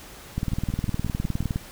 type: two click trains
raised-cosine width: 5 ms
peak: -19 / -13 dBFS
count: 6 / 24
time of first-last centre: 0.52-1.427 / 0.38-1.559 s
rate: 5.51 / 19.5 Hz
effects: pink hiss -44 dBFS RMS until 1.71 s